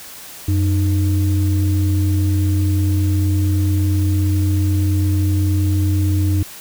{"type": "tone pair together", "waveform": "sine", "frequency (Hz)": [92.5, 306.3], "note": ["F#2", "D#4"], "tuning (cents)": [0, -27], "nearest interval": "octave + major sixth", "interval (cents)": 2073, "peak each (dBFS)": [-13, -21], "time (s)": [0.48, 6.43], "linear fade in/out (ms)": 5, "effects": ["tanh soft clip ceiling -7 dBFS", "white hiss -36 dBFS RMS until 6.6 s"]}